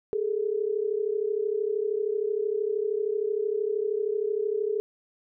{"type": "tone pair together", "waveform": "sine", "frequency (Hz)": [409.7, 442.7], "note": ["G#4", "A4"], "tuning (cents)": [-24, 11], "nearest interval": "minor second", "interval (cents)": 135, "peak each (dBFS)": [-27, -28], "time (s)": [0.13, 4.8], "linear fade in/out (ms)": 0, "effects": []}